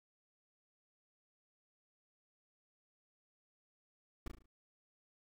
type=noise with echo; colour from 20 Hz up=brown; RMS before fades=-38 dBFS; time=4.26-4.28 s; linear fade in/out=5 ms; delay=36 ms; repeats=5; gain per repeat=-6 dB; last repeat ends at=4.46 s; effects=none